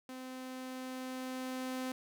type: tone with level ramp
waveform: sawtooth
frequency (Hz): 257.7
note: C4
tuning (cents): -26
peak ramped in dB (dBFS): -40 to -32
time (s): 0.09-1.92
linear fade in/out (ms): 2
effects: none